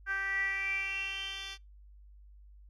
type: tone with band-pass filter sweep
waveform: 10% pulse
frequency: 390 Hz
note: G4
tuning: 9 cents flat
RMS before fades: -35 dBFS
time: 0.06-1.58 s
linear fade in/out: 50 ms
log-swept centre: 1600 to 3800 Hz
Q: 9.1
effects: noise-tail reverb RT60 0.2 s tail -26 dB re dry + added 50 Hz sine -52 dBFS peak until 2.69 s